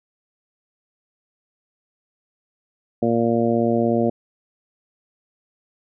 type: harmonic tone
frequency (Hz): 116.54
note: A#2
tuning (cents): 0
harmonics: 1 / 2 / 3 / 4 / 5 / 6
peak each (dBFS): -28 / -20 / -23 / -24 / -24 / -27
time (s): 3.02-4.1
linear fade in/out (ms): 5
effects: none